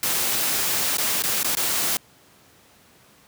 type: noise with dropouts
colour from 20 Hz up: white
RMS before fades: -23 dBFS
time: 0.03-1.97 s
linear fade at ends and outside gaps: 1 ms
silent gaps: 0.971-0.982 / 1.222-1.237 / 1.431-1.445 / 1.551-1.57 s
effects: pink hiss -54 dBFS RMS until 3.27 s + high-pass 100 Hz 12 dB/octave